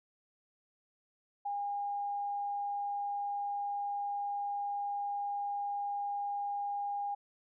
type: tone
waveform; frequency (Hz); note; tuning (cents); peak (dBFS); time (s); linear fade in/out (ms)
sine; 811; G#5; -41; -33; 1.45-7.15; 10
effects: none

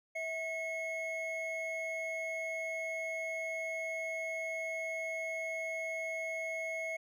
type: tone pair together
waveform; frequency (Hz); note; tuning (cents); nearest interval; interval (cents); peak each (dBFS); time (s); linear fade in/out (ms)
triangle; 650 / 2179; E5 / C#7; -24 / -30; octave + major sixth; 2094; -37 / -36; 0.15-6.97; 10
effects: none

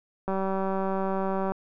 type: click train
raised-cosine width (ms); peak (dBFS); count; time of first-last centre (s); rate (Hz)
1; -16; 239; 0.28-1.52; 192
effects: none

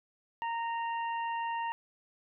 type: harmonic tone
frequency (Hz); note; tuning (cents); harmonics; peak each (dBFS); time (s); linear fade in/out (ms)
926; A#5; -12; 1 / 2 / 3; -32 / -42 / -45; 0.42-1.72; 0
effects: none

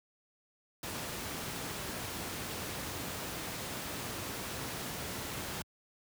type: noise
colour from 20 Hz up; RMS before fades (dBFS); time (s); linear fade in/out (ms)
pink; -39; 0.83-5.62; 2
effects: high-pass 80 Hz 12 dB/octave

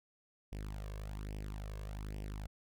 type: tone with flanger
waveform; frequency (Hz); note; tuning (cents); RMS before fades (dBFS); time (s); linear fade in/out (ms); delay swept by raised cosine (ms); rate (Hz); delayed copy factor
sawtooth; 51.4; G#1; -17; -43; 0.52-2.47; 5; 0.36 to 1.86; 1.2; +0.75
effects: none

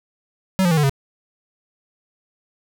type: tone with pitch steps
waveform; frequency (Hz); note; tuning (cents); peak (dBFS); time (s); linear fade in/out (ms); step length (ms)
square; 189.5 / 174.78 / 161.2 / 148.68 / 137.13; F#3 / F3 / E3 / D3 / C#3; +42 / +2 / -38 / +22 / -18; -15; 0.59-0.895; 0; 61
effects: none

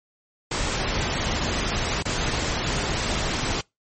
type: noise with dropouts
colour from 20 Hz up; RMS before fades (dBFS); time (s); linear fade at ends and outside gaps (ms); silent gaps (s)
pink; -25; 0.51-3.61; 5; 2.026-2.053
effects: noise-tail reverb RT60 0.2 s tail -25 dB re dry + MP3 32 kbps

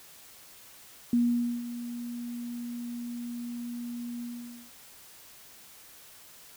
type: tone with ADSR envelope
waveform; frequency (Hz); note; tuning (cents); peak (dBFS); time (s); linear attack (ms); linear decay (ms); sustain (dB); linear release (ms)
sine; 239.2; A#3; +45; -20; 1.13-4.71; 3; 490; -14; 490
effects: white hiss -52 dBFS RMS until 6.56 s

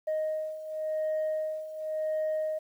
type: beating tone pair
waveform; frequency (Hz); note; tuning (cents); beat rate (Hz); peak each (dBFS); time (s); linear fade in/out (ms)
sine; 622.3 / 623.22; D#5 / D#5; 0 / +3; 0.92; -33 / -29; 0.07-2.59; 10
effects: tanh soft clip ceiling -25 dBFS + 10-bit

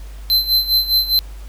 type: tone with tremolo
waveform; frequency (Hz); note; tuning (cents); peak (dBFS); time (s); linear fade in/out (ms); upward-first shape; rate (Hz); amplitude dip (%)
square; 4082; C8; -44; -11; 0.3-1.19; 0; sine; 4.9; 80
effects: added 50 Hz sine -30 dBFS peak until 1.48 s + pink hiss -46 dBFS RMS until 1.48 s

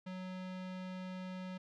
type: tone with low-pass filter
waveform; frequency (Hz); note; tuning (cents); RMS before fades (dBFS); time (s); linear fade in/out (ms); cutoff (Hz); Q
square; 185; F#3; 0; -44; 0.06-1.58; 10; 3700; 1
effects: none

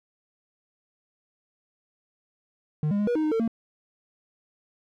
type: tone with pitch steps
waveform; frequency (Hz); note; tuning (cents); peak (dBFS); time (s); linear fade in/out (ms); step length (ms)
triangle; 151.8 / 203.3 / 207.2 / 481.8 / 311.8 / 307.7 / 450.3 / 228.4; D#3 / G#3 / G#3 / B4 / D#4 / D#4 / A4 / A#3; -42 / -37 / -4 / -43 / +4 / -19 / +40 / -35; -20; 2.83-3.478; 2; 81
effects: none

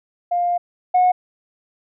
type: tone pair in turn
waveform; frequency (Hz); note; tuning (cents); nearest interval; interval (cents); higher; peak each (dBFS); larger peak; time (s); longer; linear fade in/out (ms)
sine; 703 / 728.3; F5 / F#5; +11 / -28; minor second; 61; second; -16 / -10; second; 0.31-0.58 / 0.94-1.12; first; 10
effects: tanh soft clip ceiling -9 dBFS

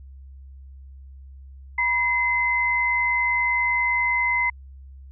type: tone pair together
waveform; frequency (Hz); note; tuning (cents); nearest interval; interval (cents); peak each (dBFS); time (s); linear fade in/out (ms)
sine; 970 / 2055; B5 / C7; -31 / -32; octave + minor second; 1299; -25 / -20; 1.78-4.5; 5
effects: added 67 Hz sine -40 dBFS peak until 5.11 s

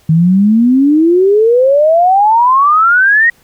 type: exponential sweep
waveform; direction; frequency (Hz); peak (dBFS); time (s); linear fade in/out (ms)
sine; up; 155.56 to 1906; -5; 0.09-3.3; 5
effects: pink hiss -49 dBFS RMS until 3.43 s

